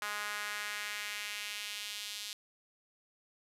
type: tone with high-pass filter sweep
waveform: sawtooth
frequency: 207.7 Hz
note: G#3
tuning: in tune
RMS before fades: -40 dBFS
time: 0.02-2.33 s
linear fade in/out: 0 ms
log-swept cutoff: 1300 to 3700 Hz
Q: 1.7
effects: resampled to 32000 Hz